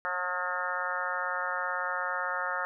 harmonic tone with a mistuned harmonic, 180.9 Hz, F#3, 39 cents flat, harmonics 3 / 4 / 5 / 6 / 7 / 8 / 9 / 10, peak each -39 / -40 / -38 / -40 / -35 / -35 / -39 / -38 dBFS, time 0.05-2.65 s, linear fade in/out 0 ms, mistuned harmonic 8, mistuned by -29 cents, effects none

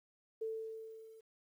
sine tone with level ramp, 444.2 Hz, A4, 16 cents sharp, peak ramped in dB -35 to -55 dBFS, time 0.41-1.21 s, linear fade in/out 10 ms, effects 12-bit

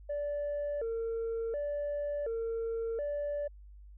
sine tone with vibrato, 515 Hz, C5, 28 cents flat, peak -30 dBFS, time 0.09-3.48 s, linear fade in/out 10 ms, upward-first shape square, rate 0.69 Hz, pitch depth 210 cents each way, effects tanh soft clip ceiling -30 dBFS + added 50 Hz sine -49 dBFS peak until 3.97 s

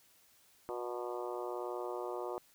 harmonic tone with a mistuned harmonic, 121.4 Hz, B2, 29 cents flat, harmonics 3 / 4 / 5 / 6 / 7 / 8 / 9 / 10, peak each -41 / -43 / -45 / -47 / -48 / -49 / -50 / -51 dBFS, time 0.69-2.38 s, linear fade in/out 0 ms, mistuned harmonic 7, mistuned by +49 cents, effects white hiss -66 dBFS RMS until 2.54 s

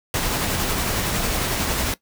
pink noise with tremolo, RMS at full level -22 dBFS, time 0.14-1.94 s, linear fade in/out 2 ms, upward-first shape sine, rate 11 Hz, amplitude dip 25%, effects noise-tail reverb RT60 0.1 s tail -18 dB re dry

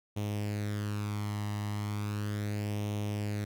sawtooth tone with flanger, 103.83 Hz, G#2, in tune, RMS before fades -34 dBFS, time 0.16-3.45 s, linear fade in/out 10 ms, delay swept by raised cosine 0.32 to 1.02 ms, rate 0.36 Hz, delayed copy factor +0.6, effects none

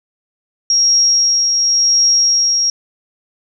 sine tone with tremolo, 5600 Hz, F8, 4 cents sharp, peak -8 dBFS, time 0.7-2.7 s, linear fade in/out 2 ms, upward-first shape triangle, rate 0.92 Hz, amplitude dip 35%, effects none

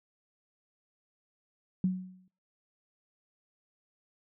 sine tone with exponential decay, 185 Hz, F#3, in tune, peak -22 dBFS, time 1.84-2.28 s, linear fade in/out 2 ms, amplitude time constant 94 ms, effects noise-tail reverb RT60 0.3 s tail -21 dB re dry

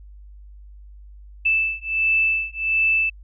sine beating tone pair, 2637 / 2638.4 Hz, E7 / E7, 0 / +1 cents, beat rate 1.4 Hz, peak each -21 dBFS, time 1.45-3.1 s, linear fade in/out 10 ms, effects added 50 Hz sine -40 dBFS peak until 3.23 s

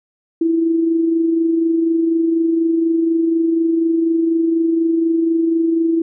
sine tone with amplitude modulation, 329.6 Hz, E4, in tune, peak -11 dBFS, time 0.41-6.02 s, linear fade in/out 5 ms, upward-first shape sine, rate 24.1 Hz, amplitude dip 40%, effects none

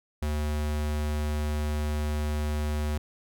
square tone, 75 Hz, D2, 37 cents sharp, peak -27 dBFS, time 0.22-2.98 s, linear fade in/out 5 ms, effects none

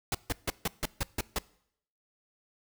pink noise bursts, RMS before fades -30 dBFS, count 8, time 0.12-1.386 s, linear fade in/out 2 ms, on 27 ms, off 150 ms, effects noise-tail reverb RT60 0.7 s tail -22 dB re dry

